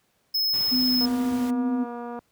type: tone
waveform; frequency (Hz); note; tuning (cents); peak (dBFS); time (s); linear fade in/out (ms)
square; 5180; E8; -31; -22; 0.34-1.06; 10
type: noise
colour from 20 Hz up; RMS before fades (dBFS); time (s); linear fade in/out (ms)
pink; -40; 0.53-1.51; 10
type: tone with vibrato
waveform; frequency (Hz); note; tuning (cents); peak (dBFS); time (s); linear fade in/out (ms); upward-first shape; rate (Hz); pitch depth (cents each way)
sine; 252; B3; +35; -22; 0.71-1.85; 20; triangle; 2.3; 16
type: click train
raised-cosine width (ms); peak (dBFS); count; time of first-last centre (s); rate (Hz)
1; -23; 283; 1.01-2.19; 239
effects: pink hiss -68 dBFS RMS until 2.31 s + high-pass 80 Hz 12 dB/octave